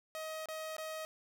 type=tone with dropouts; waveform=sawtooth; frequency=631 Hz; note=D#5; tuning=24 cents sharp; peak=-36 dBFS; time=0.15-1.05 s; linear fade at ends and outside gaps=0 ms; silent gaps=0.457-0.486 / 0.766-0.782 s; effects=none